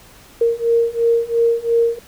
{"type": "beating tone pair", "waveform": "sine", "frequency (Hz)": [463.2, 466.1], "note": ["A#4", "A#4"], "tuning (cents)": [-11, 0], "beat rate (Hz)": 2.9, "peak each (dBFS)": [-17, -16], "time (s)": [0.41, 1.99], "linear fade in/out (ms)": 5, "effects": ["pink hiss -45 dBFS RMS until 2.07 s"]}